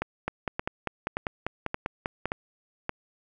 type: two click trains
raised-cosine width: 0.5 ms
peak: -13 / -13 dBFS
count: 11 / 6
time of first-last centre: 0.28-2.256 / 0.02-2.894 s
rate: 5.06 / 1.74 Hz
effects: none